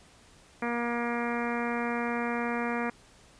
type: harmonic tone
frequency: 237.4 Hz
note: A#3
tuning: 32 cents sharp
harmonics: 1 / 2 / 3 / 4 / 5 / 6 / 7 / 8 / 9 / 10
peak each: -32 / -35 / -37 / -38 / -39 / -40 / -40 / -41 / -42 / -42 dBFS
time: 0.62-2.9 s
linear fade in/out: 5 ms
effects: pink hiss -57 dBFS RMS until 3.39 s + resampled to 22050 Hz